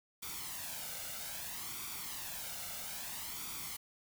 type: noise with flanger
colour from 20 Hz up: white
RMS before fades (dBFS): -43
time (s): 0.22-3.77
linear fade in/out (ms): 10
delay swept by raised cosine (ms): 0.86 to 1.42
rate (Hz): 0.61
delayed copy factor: +0.6
effects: none